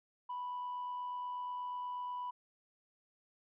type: tone with amplitude modulation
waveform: sine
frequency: 987.8 Hz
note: B5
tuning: in tune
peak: -35 dBFS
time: 0.29-2.31 s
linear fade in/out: 10 ms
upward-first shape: sine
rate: 88.3 Hz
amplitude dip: 35%
effects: tanh soft clip ceiling -35 dBFS